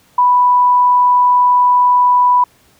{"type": "tone", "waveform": "sine", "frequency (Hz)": 987.8, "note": "B5", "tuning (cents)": 0, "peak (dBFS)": -7, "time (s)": [0.18, 2.44], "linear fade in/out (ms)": 5, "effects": ["pink hiss -51 dBFS RMS until 2.79 s", "high-pass 60 Hz 12 dB/octave"]}